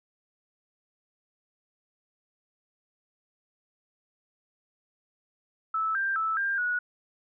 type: tone with pitch steps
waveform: sine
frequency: 1309 / 1582 / 1313 / 1595 / 1461 Hz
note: E6 / G6 / E6 / G6 / F#6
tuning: -13 / +15 / -7 / +30 / -22 cents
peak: -25 dBFS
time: 5.74-6.79 s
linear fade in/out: 5 ms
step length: 210 ms
effects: none